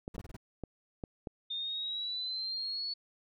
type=clicks; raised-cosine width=2 ms; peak=-25 dBFS; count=5; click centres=0.079 / 0.181 / 0.637 / 1.038 / 1.272 s
type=noise bursts; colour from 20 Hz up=brown; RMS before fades=-44 dBFS; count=5; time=0.14-0.366 s; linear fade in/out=5 ms; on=26 ms; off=24 ms
type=exponential sweep; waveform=sine; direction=up; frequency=3625 to 4435 Hz; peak=-34 dBFS; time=1.5-2.94 s; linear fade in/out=10 ms
effects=none